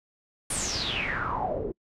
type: noise with low-pass filter sweep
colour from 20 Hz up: pink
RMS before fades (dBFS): -30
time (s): 0.5-1.72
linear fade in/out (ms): 5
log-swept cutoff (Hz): 10000 to 360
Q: 9
effects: noise-tail reverb RT60 0.1 s tail -26 dB re dry